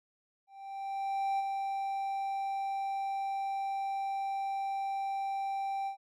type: tone with ADSR envelope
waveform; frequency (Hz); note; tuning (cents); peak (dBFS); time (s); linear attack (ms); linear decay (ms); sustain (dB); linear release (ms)
triangle; 784; G5; 0; -26; 0.47-5.97; 920; 25; -4; 100
effects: none